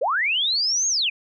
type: linear two-way sweep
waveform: sine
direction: up then down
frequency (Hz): 440 to 6645 to 2334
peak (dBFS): -19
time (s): 0.01-1.1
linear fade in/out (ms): 10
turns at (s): 0.88
effects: none